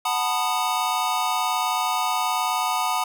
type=chord; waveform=square; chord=B dominant seventh; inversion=second; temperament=just; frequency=740.8 / 889 / 987.8 / 1234.7 Hz; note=F#5 / A5 / B5 / D#6; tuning=+2 / +18 / 0 / -14 cents; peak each=-28 dBFS; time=0.05-3.04 s; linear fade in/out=5 ms; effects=none